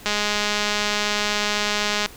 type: click train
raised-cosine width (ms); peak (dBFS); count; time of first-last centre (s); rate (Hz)
0.2; -5; 417; 0.06-2.06; 208
effects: pink hiss -43 dBFS RMS until 2.16 s